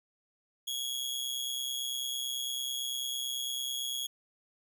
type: tone with amplitude modulation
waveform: sawtooth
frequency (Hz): 3322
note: G#7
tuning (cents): 0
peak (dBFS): -27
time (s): 0.67-4.07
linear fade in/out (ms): 10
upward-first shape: sine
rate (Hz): 129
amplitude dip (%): 65
effects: none